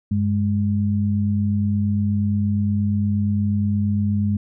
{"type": "tone pair together", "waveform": "sine", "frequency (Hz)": [98, 206.5], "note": ["G2", "G#3"], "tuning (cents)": [0, -10], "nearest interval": "octave + minor second", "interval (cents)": 1290, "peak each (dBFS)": -20, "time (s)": [0.11, 4.37], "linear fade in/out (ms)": 5, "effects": []}